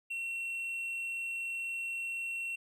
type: tone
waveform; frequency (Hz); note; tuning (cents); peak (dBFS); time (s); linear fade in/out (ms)
triangle; 2721; F7; -46; -33; 0.1-2.56; 10
effects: none